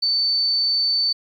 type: tone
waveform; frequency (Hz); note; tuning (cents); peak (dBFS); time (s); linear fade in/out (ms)
sine; 4531; C#8; +37; -17; 0.02-1.13; 10
effects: 9-bit